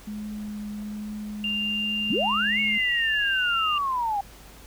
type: tone with vibrato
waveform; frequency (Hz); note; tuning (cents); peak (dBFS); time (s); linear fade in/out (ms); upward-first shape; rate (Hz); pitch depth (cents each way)
sine; 210; G#3; +19; -31; 0.07-2.78; 5; triangle; 1.2; 12
type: tone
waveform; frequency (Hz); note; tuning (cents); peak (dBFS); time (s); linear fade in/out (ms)
sine; 2794; F7; 0; -25; 1.44-3.78; 2
type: linear two-way sweep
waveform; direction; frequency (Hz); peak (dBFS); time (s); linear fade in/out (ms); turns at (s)
sine; up then down; 161 to 2217 to 782; -23; 2.1-4.21; 5; 2.6
effects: added 50 Hz sine -49 dBFS peak until 4.66 s + pink hiss -49 dBFS RMS until 4.66 s